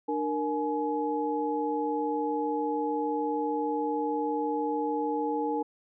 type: tone cluster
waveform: sine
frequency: 298.9 / 465.9 / 845 Hz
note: D4 / A#4 / G#5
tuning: +31 / -1 / +30 cents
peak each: -31 dBFS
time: 0.08-5.63 s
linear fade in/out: 10 ms
effects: none